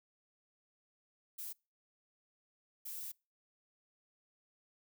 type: noise bursts at uneven times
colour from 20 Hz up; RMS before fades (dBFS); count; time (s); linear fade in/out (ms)
violet; -44; 2; 1.38-1.53 / 2.85-3.12; 10
effects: noise-tail reverb RT60 0.3 s tail -26 dB re dry